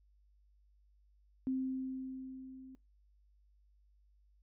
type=tone with level ramp; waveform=sine; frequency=261.6 Hz; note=C4; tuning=in tune; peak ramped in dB=-31 to -50 dBFS; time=1.47-2.75 s; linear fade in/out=0 ms; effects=noise-tail reverb RT60 0.2 s tail -20 dB re dry + added 50 Hz sine -65 dBFS peak until 4.42 s